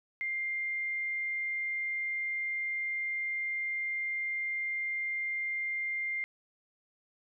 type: tone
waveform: sine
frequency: 2100 Hz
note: C7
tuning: 6 cents sharp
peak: -31 dBFS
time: 0.21-6.24 s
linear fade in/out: 0 ms
effects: none